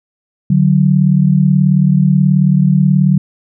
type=tone pair together; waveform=sine; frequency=147.47 / 186 Hz; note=D3 / F#3; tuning=+8 / +9 cents; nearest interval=major third; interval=401 cents; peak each=-10 dBFS; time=0.5-3.18 s; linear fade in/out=5 ms; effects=none